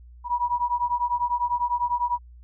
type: beating tone pair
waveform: sine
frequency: 963 / 973 Hz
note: B5 / B5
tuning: -44 / -26 cents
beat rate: 10 Hz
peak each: -25 dBFS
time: 0.24-2.19 s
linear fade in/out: 50 ms
effects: added 60 Hz sine -44 dBFS peak until 2.43 s